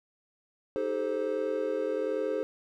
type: chord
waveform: triangle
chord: A half-diminished seventh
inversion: second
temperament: equal with one note detuned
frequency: 311.1 / 392 / 433.2 / 523.3 Hz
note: Eb4 / G4 / A4 / C5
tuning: 0 / 0 / -27 / 0 cents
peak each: -35 / -34 / -30 / -30 dBFS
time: 0.76-2.43 s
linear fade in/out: 0 ms
effects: none